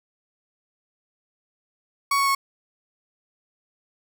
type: tone with pitch steps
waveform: 35% pulse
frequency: 1118 / 1109 / 1100.1 Hz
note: C#6 / C#6 / C#6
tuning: +14 / 0 / -14 cents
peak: -17 dBFS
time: 2.11-2.35 s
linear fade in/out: 5 ms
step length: 80 ms
effects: none